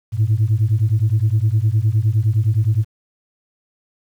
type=beating tone pair; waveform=sine; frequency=103.7 / 113.4 Hz; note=G#2 / A#2; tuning=-2 / -47 cents; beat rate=9.7 Hz; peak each=-15 dBFS; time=0.12-2.85 s; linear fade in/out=50 ms; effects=tanh soft clip ceiling -9 dBFS + 8-bit